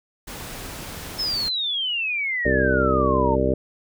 pink noise, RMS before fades -35 dBFS, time 0.27-1.49 s, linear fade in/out 10 ms
sine exponential sweep, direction down, 5310 to 888 Hz, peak -22 dBFS, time 1.18-3.36 s, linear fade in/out 20 ms
harmonic tone, 65.41 Hz, C2, in tune, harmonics 1 / 2 / 3 / 4 / 5 / 6 / 7 / 9, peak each -26 / -28 / -29 / -26 / -29 / -25 / -25 / -24 dBFS, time 2.45-3.54 s, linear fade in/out 5 ms
effects none

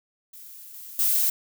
violet noise with level steps, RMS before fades -44 / -41 / -22 dBFS, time 0.33-1.3 s, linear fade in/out 5 ms, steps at 0.74 / 0.99 s, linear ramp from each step 2 ms, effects none

